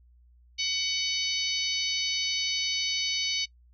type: harmonic tone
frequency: 749 Hz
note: F#5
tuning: 21 cents sharp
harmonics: 3 / 4 / 5 / 6 / 7 / 8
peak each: -34 / -32 / -34 / -31 / -40 / -35 dBFS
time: 0.58-3.46 s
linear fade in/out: 20 ms
effects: noise-tail reverb RT60 0.1 s tail -22 dB re dry + added 60 Hz sine -55 dBFS peak until 3.73 s